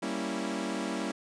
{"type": "chord", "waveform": "sawtooth", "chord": "G diminished seventh", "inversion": "none", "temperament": "equal", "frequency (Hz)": [196, 233.1, 277.2, 329.6], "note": ["G3", "Bb3", "Db4", "Fb4"], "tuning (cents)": [0, 0, 0, 0], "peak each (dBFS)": -33, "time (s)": [0.02, 1.12], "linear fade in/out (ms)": 10, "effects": ["resampled to 22050 Hz"]}